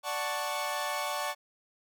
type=chord; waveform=sawtooth; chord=D major seventh; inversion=none; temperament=equal; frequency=587.3 / 740 / 880 / 1108.7 Hz; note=D5 / F#5 / A5 / C#6; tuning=0 / 0 / 0 / 0 cents; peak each=-33 / -34 / -33 / -32 dBFS; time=0.03-1.35 s; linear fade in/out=50 ms; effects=none